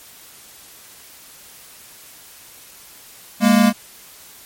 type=tone pair together; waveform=square; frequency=204.8 / 233.1 Hz; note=G#3 / A#3; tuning=-24 / 0 cents; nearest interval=major second; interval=224 cents; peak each=-14 dBFS; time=3.4-3.73 s; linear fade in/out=50 ms; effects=white hiss -43 dBFS RMS until 4.45 s + MP3 64 kbps